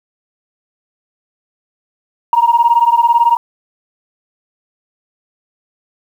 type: beating tone pair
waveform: sine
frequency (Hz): 932.3 / 950.3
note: A#5 / A#5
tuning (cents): 0 / +33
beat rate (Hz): 18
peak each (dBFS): -10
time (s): 2.33-3.37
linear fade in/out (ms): 2
effects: tanh soft clip ceiling -1 dBFS + 7-bit